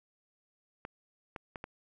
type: clicks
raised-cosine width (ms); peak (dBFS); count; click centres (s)
0.5; -25; 4; 0.851 / 1.362 / 1.558 / 1.641
effects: none